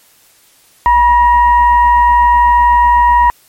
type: tone with frequency modulation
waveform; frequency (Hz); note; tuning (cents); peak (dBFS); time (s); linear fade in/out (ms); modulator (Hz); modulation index
sine; 967; B5; -37; -5; 0.86-3.3; 0; 908; 0.44
effects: white hiss -48 dBFS RMS until 3.48 s + MP3 64 kbps